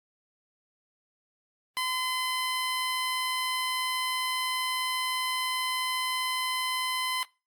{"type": "tone", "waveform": "15% pulse", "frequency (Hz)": 1023, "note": "C6", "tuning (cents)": -39, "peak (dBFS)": -21, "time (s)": [1.77, 7.23], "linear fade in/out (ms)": 0, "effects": ["noise-tail reverb RT60 0.3 s tail -23 dB re dry", "AAC 64 kbps"]}